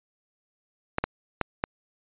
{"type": "clicks", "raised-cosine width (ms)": 0.5, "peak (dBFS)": -9, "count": 4, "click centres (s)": [0.984, 1.04, 1.413, 1.639], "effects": ["resampled to 8000 Hz"]}